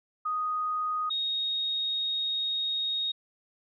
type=tone pair in turn; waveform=sine; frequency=1244.5 / 3738 Hz; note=D#6 / A#7; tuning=0 / +4 cents; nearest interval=octave + perfect fifth; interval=1904 cents; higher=second; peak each=-27 dBFS; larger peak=neither; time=0.25-1.1 / 1.1-3.12 s; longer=second; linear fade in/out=10 ms; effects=none